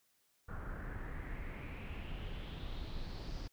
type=noise with low-pass filter sweep; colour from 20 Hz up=brown; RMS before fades=-43 dBFS; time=0.48-3.48 s; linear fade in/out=10 ms; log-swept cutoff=1400 to 5100 Hz; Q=4.2; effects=white hiss -75 dBFS RMS until 3.52 s